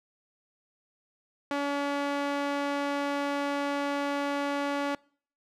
sawtooth tone with band-pass filter, 284.2 Hz, C#4, 43 cents sharp, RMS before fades -30 dBFS, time 1.51-4.95 s, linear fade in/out 2 ms, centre 1000 Hz, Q 0.51, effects noise-tail reverb RT60 0.5 s tail -25 dB re dry

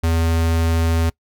square tone, 82.41 Hz, E2, in tune, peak -16 dBFS, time 0.03-1.1 s, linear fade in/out 10 ms, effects noise-tail reverb RT60 0.1 s tail -23 dB re dry

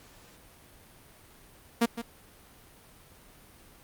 sawtooth tone with echo, 233.5 Hz, A#3, 3 cents sharp, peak -17 dBFS, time 1.81-1.86 s, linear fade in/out 10 ms, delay 160 ms, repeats 1, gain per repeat -12 dB, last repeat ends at 2.02 s, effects pink hiss -55 dBFS RMS until 3.83 s + Opus 48 kbps

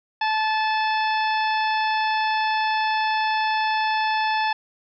harmonic tone, 870 Hz, A5, 20 cents flat, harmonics 1 / 2 / 3 / 4 / 5 / 6, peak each -21 / -27 / -30 / -34 / -37 / -37 dBFS, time 0.21-4.53 s, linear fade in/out 5 ms, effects none

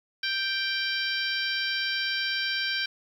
harmonic tone, 784 Hz, G5, in tune, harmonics 2 / 3 / 4 / 5 / 6 / 7, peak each -30 / -34 / -33 / -35 / -34 / -38 dBFS, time 0.23-2.86 s, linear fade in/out 5 ms, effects 9-bit

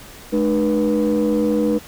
sine tone cluster, 213.3 / 302.6 / 484.9 Hz, G#3 / D#4 / B4, +46 / -48 / -32 cents, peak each -18 dBFS, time 0.32-1.79 s, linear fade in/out 20 ms, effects tanh soft clip ceiling -11 dBFS + pink hiss -40 dBFS RMS until 1.87 s

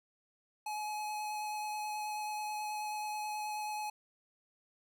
square tone with vibrato, 847 Hz, G#5, 34 cents sharp, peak -37 dBFS, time 0.66-3.9 s, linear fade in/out 5 ms, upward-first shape sine, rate 9.3 Hz, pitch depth 10 cents each way, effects none

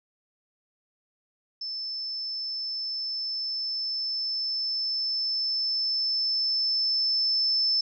sine tone with level ramp, 5274 Hz, E8, in tune, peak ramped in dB -31 to -21 dBFS, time 1.61-7.81 s, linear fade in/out 5 ms, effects none

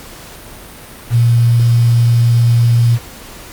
sine tone with quantisation, 118.1 Hz, A#2, 23 cents sharp, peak -7 dBFS, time 1.1-2.99 s, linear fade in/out 50 ms, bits 5, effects pink hiss -34 dBFS RMS until 3.52 s + Opus 48 kbps

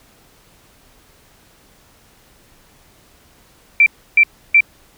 sine tone bursts, 2345 Hz, D7, 3 cents flat, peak -6 dBFS, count 3, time 3.8-4.606 s, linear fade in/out 2 ms, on 62 ms, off 310 ms, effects pink hiss -51 dBFS RMS until 4.97 s

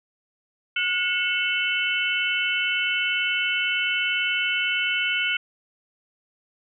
sine tone cluster, 1447 / 2195 / 2674 / 3026 Hz, F#6 / C#7 / E7 / F#7, -39 / -18 / +24 / +38 cents, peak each -27 dBFS, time 0.76-5.37 s, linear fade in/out 5 ms, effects none

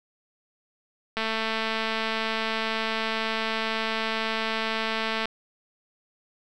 click train, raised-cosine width 0.3 ms, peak -12 dBFS, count 908, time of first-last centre 1.17-5.256 s, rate 222 Hz, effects none

